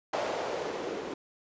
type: noise with low-pass filter sweep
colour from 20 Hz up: violet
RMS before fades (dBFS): -34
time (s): 0.13-1.14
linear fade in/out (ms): 5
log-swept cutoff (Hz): 610 to 370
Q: 2.4
effects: resampled to 16000 Hz